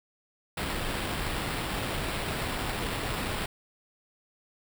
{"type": "noise with sample-and-hold", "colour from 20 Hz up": "pink", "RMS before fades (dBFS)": -32, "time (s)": [0.57, 3.46], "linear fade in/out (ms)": 5, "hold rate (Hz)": 6300, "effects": []}